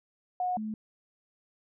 sine tone pair in turn, 727 / 216.1 Hz, F#5 / A3, -31 / -31 cents, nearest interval octave + major sixth, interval 2100 cents, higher first, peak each -27 / -32 dBFS, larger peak first, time 0.4-0.57 / 0.57-0.74 s, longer neither, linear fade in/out 2 ms, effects none

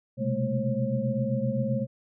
sine tone cluster, 123.9 / 131.6 / 206.8 / 224.9 / 538 Hz, B2 / C3 / G#3 / A3 / C5, +6 / +10 / -7 / +38 / +48 cents, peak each -31 dBFS, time 0.17-1.87 s, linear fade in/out 50 ms, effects none

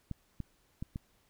clicks, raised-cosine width 5 ms, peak -25 dBFS, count 4, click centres 0.113 / 0.403 / 0.825 / 0.959 s, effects pink hiss -70 dBFS RMS until 1.29 s

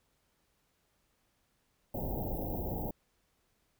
pink band-stop noise, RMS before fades -36 dBFS, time 1.94-2.91 s, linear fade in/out 5 ms, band 860 to 14000 Hz, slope 96 dB/octave, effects pink hiss -75 dBFS RMS until 3.79 s

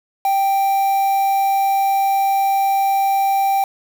triangle tone with quantisation, 784 Hz, G5, in tune, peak -12 dBFS, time 0.25-3.64 s, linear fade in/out 2 ms, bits 5, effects none

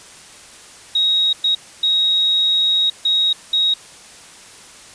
sine tone bursts at uneven times, 3783 Hz, A#7, 25 cents sharp, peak -13 dBFS, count 5, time 0.95-1.33 / 1.44-1.55 / 1.83-2.9 / 3.05-3.33 / 3.53-3.74 s, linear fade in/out 5 ms, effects white hiss -41 dBFS RMS until 4.94 s + resampled to 22050 Hz

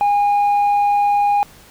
triangle tone with tanh clipping, 817 Hz, G#5, 29 cents flat, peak -13 dBFS, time 0.01-1.43 s, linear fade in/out 0 ms, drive 7 dB, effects pink hiss -45 dBFS RMS until 1.7 s

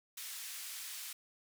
white band-pass noise, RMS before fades -45 dBFS, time 0.17-1.13 s, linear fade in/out 5 ms, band 1700 to 15000 Hz, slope 12 dB/octave, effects none

